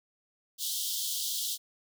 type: high-pass noise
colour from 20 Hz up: pink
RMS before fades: -33 dBFS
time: 0.58-1.58 s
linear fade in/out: 50 ms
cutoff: 3100 Hz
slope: 96 dB/octave
effects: none